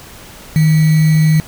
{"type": "tone with sample-and-hold", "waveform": "sine", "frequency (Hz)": 156.7, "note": "D#3", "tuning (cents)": 13, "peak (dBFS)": -7, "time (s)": [0.56, 1.4], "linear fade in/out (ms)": 0, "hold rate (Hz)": 2100, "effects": ["pink hiss -36 dBFS RMS until 1.47 s"]}